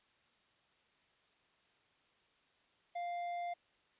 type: tone with tanh clipping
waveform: triangle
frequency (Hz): 698.5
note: F5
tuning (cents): 0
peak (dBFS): -39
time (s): 2.95-3.54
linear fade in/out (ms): 10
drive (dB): 12
effects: white hiss -72 dBFS RMS until 3.99 s + resampled to 8000 Hz